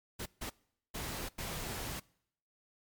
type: noise bursts at uneven times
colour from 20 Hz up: pink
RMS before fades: -40 dBFS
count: 4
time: 0.19-0.26 / 0.41-0.5 / 0.94-1.29 / 1.38-2 s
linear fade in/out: 10 ms
effects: noise-tail reverb RT60 0.7 s tail -24 dB re dry + MP3 96 kbps